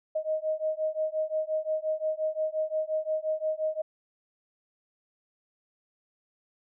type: beating tone pair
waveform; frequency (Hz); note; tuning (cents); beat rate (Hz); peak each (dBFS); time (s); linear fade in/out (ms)
sine; 622.3 / 628; D#5 / D#5; 0 / +16; 5.7; -30; 0.15-3.82; 10
effects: none